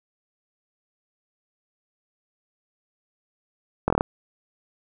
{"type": "slowing click train", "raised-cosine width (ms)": 1, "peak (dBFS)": -5, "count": 6, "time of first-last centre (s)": [3.88, 4.009], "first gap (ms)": 22, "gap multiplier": 1.08, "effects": []}